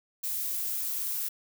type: noise with high-pass filter sweep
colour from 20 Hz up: violet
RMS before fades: -32 dBFS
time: 0.23-1.29 s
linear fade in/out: 10 ms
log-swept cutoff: 480 to 1100 Hz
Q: 2.3
effects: none